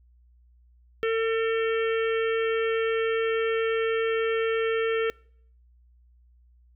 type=harmonic tone; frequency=450.6 Hz; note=A4; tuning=41 cents sharp; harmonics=1 / 3 / 4 / 5 / 6 / 7; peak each=-23 / -33 / -35 / -37 / -39 / -40 dBFS; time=1.03-5.1 s; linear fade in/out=0 ms; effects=noise-tail reverb RT60 0.6 s tail -25 dB re dry + added 60 Hz sine -55 dBFS peak until 6.75 s